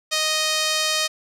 sawtooth tone with band-pass filter, 622.3 Hz, D#5, in tune, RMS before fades -22 dBFS, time 0.11-1.08 s, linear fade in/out 20 ms, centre 4800 Hz, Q 1.1, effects none

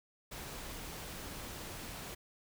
pink noise, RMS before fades -45 dBFS, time 0.31-2.15 s, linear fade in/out 10 ms, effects none

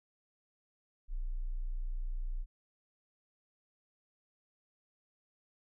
sine tone, 30 Hz, B0, 49 cents flat, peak -33 dBFS, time 1.08-2.46 s, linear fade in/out 50 ms, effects none

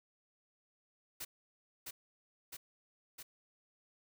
white noise with echo, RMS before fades -43 dBFS, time 1.2-1.25 s, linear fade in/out 10 ms, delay 660 ms, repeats 3, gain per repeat -2 dB, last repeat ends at 3.23 s, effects none

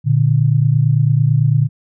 sine tone pair together, 118 / 147 Hz, A#2 / D3, +22 / +2 cents, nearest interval major third, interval 380 cents, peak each -13 dBFS, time 0.04-1.69 s, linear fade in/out 50 ms, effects none

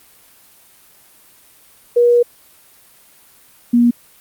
sine tone pair in turn, 480 / 238.9 Hz, B4 / A#3, -49 / +43 cents, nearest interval octave, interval 1208 cents, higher first, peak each -8 dBFS, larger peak neither, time 1.96-2.23 / 3.73-3.91 s, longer first, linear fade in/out 10 ms, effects white hiss -48 dBFS RMS until 4.2 s + Opus 32 kbps

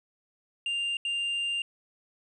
triangle tone bursts at uneven times, 2794 Hz, F7, in tune, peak -26 dBFS, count 2, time 0.66-0.97 / 1.05-1.62 s, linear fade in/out 2 ms, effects resampled to 24000 Hz

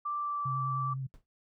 sine tone with pitch glide, 1174.7 to 1162.5 Hz, D6 to D6, 0 to -18 cents, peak -31 dBFS, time 0.05-0.94 s, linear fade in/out 10 ms, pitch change -18 cents, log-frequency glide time 0.19-0.44 s
sine tone with vibrato, 133 Hz, C3, 29 cents sharp, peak -33 dBFS, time 0.45-1.07 s, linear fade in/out 10 ms, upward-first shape sine, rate 9.7 Hz, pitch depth 21 cents each way
brown noise with exponential decay, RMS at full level -46 dBFS, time 1.14-1.26 s, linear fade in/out 0 ms, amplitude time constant 24 ms
effects noise-tail reverb RT60 0.1 s tail -21 dB re dry

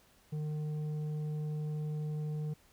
triangle tone with tanh clipping, 152 Hz, D#3, 40 cents flat, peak -35 dBFS, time 0.32-2.54 s, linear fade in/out 10 ms, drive 11 dB, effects pink hiss -65 dBFS RMS until 2.72 s

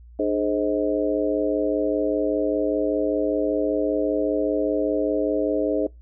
harmonic tone with a mistuned harmonic, 105.1 Hz, G#2, 21 cents sharp, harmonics 3 / 4 / 5 / 6, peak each -24 / -25 / -26 / -27 dBFS, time 0.19-5.87 s, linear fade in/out 5 ms, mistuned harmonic 3, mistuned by -82 cents, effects noise-tail reverb RT60 0.2 s tail -24 dB re dry + added 59 Hz sine -43 dBFS peak until 6.01 s

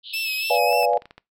white band-pass noise, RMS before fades -37 dBFS, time 0.03-0.6 s, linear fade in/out 50 ms, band 2900 to 4200 Hz, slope 96 dB/octave
30% pulse tone with vibrato, 2600 Hz, E7, 24 cents flat, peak -21 dBFS, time 0.13-0.86 s, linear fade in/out 10 ms, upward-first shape sine, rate 3.5 Hz, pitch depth 47 cents each way
sine chord, B diminished seventh, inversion none, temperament equal with one note detuned, 493.9 / 581.6 / 698.5 / 830.6 Hz, B4 / D5 / F5 / Ab5, 0 / -17 / 0 / 0 cents, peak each -22 dBFS, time 0.5-0.98 s, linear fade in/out 5 ms
clicks, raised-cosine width 0.3 ms, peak -26 dBFS, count 8, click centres 0.729 / 0.83 / 0.934 / 0.973 / 1.021 / 1.056 / 1.109 / 1.18 s
effects noise-tail reverb RT60 0.2 s tail -21 dB re dry

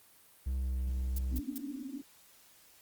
triangle tone with pitch glide, 65.41 to 64.14 Hz, C2 to C2, 0 to -34 cents, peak -29 dBFS, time 0.46-1.4 s, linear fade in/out 10 ms, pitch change -34 cents, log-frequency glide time 0.56-0.76 s
violet noise bursts, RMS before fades -40 dBFS, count 3, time 1.16-1.581 s, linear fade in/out 5 ms, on 27 ms, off 170 ms
white band-pass noise, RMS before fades -41 dBFS, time 1.31-2.02 s, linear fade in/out 5 ms, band 250 to 290 Hz, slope 96 dB/octave
effects white hiss -61 dBFS RMS until 2.81 s + Opus 32 kbps

